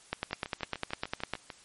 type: two click trains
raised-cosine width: 0.3 ms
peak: -23 / -14 dBFS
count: 9 / 13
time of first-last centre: 0.31-1.502 / 0.13-1.336 s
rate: 6.71 / 9.95 Hz
effects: white hiss -57 dBFS RMS until 1.64 s + MP3 48 kbps